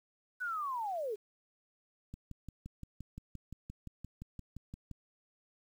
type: linear sweep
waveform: sine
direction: down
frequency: 1514 to 392 Hz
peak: -34 dBFS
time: 0.4-1.16 s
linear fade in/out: 20 ms
type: click train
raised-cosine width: 5 ms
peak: -32 dBFS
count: 17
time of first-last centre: 2.14-4.913 s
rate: 5.77 Hz
effects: 10-bit